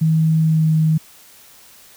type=tone with pitch glide; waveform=sine; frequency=159.4 to 157.75 Hz; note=D#3 to D#3; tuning=+42 to +24 cents; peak=-12 dBFS; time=0.01-0.98 s; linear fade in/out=10 ms; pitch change=-18 cents; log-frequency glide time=0.41-0.69 s; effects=white hiss -46 dBFS RMS until 1.96 s